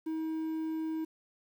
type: tone with quantisation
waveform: triangle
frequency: 318.4 Hz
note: D#4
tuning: 40 cents sharp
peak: -30 dBFS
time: 0.06-1.05 s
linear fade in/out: 10 ms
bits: 10
effects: none